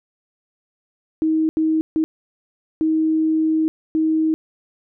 sine tone bursts at uneven times, 316.5 Hz, D#4, 30 cents sharp, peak -15 dBFS, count 5, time 1.22-1.49 / 1.57-1.81 / 1.96-2.04 / 2.81-3.68 / 3.95-4.34 s, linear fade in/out 0 ms, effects none

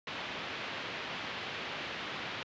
white low-pass noise, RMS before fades -40 dBFS, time 0.07-2.43 s, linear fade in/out 2 ms, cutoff 3400 Hz, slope 24 dB/octave, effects high-pass 100 Hz 12 dB/octave + resampled to 16000 Hz

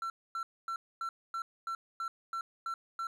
triangle tone bursts, 1351 Hz, E6, 42 cents sharp, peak -32 dBFS, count 10, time 0.02-3.07 s, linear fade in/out 2 ms, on 80 ms, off 250 ms, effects none

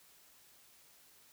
silence, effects white hiss -63 dBFS RMS until 1.32 s

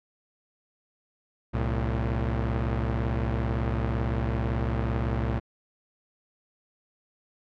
sawtooth tone pair together, 65.41 / 112.9 Hz, C2 / A2, 0 / +45 cents, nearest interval major sixth, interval 945 cents, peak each -23 / -24 dBFS, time 1.53-5.4 s, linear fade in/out 20 ms, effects low-pass 2000 Hz 12 dB/octave + MP3 96 kbps

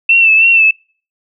sine tone with vibrato, 2671 Hz, E7, 22 cents sharp, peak -5 dBFS, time 0.09-0.71 s, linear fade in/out 5 ms, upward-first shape sine, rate 3.1 Hz, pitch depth 44 cents each way, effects noise-tail reverb RT60 0.4 s tail -26 dB re dry

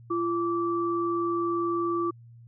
sine tone pair together, 342.6 / 1161.4 Hz, F4 / D6, -33 / -20 cents, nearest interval octave + major sixth, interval 2113 cents, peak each -26 / -29 dBFS, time 0.1-2.11 s, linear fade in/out 10 ms, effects added 117 Hz sine -47 dBFS peak until 2.47 s

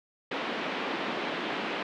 pink band-pass noise, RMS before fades -33 dBFS, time 0.31-1.83 s, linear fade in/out 5 ms, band 230 to 3400 Hz, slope 24 dB/octave, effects none

